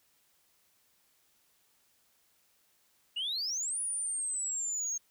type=exponential two-way sweep; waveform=sine; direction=up then down; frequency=2800 to 9830 to 6440 Hz; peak=-30 dBFS; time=3.16-4.98 s; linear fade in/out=10 ms; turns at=3.8 s; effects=tanh soft clip ceiling -29 dBFS + white hiss -70 dBFS RMS until 5.1 s